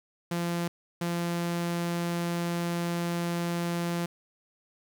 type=tone pair in turn; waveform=sawtooth; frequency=171.8 / 171.8 Hz; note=F3 / F3; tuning=-28 / -28 cents; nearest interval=unison; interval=0 cents; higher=neither; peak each=-24 dBFS; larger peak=neither; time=0.31-0.68 / 1.01-4.06 s; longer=second; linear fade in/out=5 ms; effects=10-bit